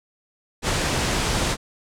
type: low-pass noise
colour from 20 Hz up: pink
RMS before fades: -23 dBFS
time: 0.62-1.57 s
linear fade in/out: 50 ms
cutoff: 8900 Hz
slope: 24 dB/octave
effects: none